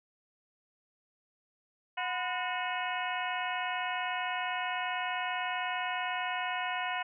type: harmonic tone with a mistuned harmonic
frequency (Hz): 364.5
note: F#4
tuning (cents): -26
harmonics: 2 / 3 / 4 / 5 / 6 / 7 / 8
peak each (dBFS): -36 / -38 / -39 / -40 / -41 / -41 / -42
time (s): 1.97-7.03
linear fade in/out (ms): 10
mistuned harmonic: 3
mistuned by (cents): -140
effects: none